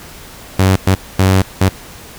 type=tone bursts at uneven times; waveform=sawtooth; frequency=94.8 Hz; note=F#2; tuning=43 cents sharp; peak=-4 dBFS; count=4; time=0.59-0.76 / 0.87-0.95 / 1.19-1.42 / 1.61-1.69 s; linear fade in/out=5 ms; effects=pink hiss -35 dBFS RMS until 2.18 s